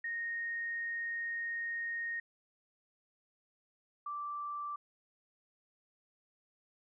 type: tone pair in turn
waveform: sine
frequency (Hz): 1858 / 1170.5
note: A#6 / D6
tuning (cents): -6 / -6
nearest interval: minor sixth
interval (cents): 800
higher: first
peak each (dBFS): -35 / -37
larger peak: first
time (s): 0.04-2.2 / 4.06-4.76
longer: first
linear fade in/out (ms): 5
effects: none